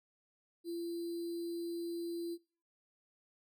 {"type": "tone with sample-and-hold", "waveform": "sine", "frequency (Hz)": 340, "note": "F4", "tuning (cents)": -46, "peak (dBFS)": -37, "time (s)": [0.64, 2.38], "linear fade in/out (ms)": 50, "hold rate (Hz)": 4410, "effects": ["noise-tail reverb RT60 0.5 s tail -25 dB re dry"]}